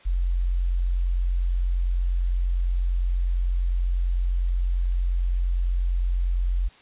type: tone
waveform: sine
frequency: 44.33 Hz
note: F1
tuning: 27 cents sharp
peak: -20 dBFS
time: 0.05-6.69 s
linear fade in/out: 20 ms
effects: white hiss -52 dBFS RMS until 6.81 s + resampled to 8000 Hz